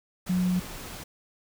sine tone in noise, 181.7 Hz, F#3, 31 cents flat, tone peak -22 dBFS, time 0.29-0.6 s, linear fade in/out 10 ms, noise pink, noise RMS -40 dBFS, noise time 0.26-1.04 s, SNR +15 dB, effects none

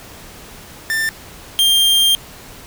45% pulse tone pair in turn, 1786 / 3190 Hz, A6 / G7, +25 / +30 cents, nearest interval minor seventh, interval 1005 cents, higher second, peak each -16 / -10 dBFS, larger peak second, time 0.9-1.09 / 1.59-2.15 s, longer second, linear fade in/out 0 ms, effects pink hiss -38 dBFS RMS until 2.66 s

